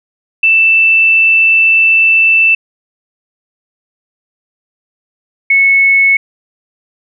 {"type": "tone pair in turn", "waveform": "sine", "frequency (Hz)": [2656, 2201], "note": ["E7", "C#7"], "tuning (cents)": [12, -13], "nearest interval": "minor third", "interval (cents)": 325, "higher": "first", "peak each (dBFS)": -5, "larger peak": "neither", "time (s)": [[0.43, 2.55], [5.5, 6.17]], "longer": "first", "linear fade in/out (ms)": 5, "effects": []}